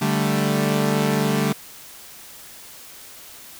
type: chord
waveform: sawtooth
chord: D suspended fourth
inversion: none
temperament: equal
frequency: 146.83 / 196 / 220 Hz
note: D3 / G3 / A3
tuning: 0 / 0 / 0 cents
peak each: -19 dBFS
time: 0.01-1.53 s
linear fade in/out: 10 ms
effects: white hiss -42 dBFS RMS until 3.59 s